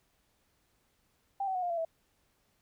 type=tone with pitch steps; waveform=sine; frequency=789 / 759.9 / 731.9 / 705 / 679 / 654 Hz; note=G5 / F#5 / F#5 / F5 / F5 / E5; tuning=+11 / +46 / -19 / +16 / -49 / -14 cents; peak=-30 dBFS; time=1.4-1.85 s; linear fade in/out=5 ms; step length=75 ms; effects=pink hiss -73 dBFS RMS until 2.61 s